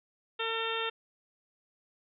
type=harmonic tone; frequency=452.2 Hz; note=A4; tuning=47 cents sharp; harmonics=1 / 2 / 3 / 4 / 5 / 6 / 7 / 8; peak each=-36 / -40 / -37 / -40 / -46 / -38 / -40 / -39 dBFS; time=0.39-0.9 s; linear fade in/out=10 ms; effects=none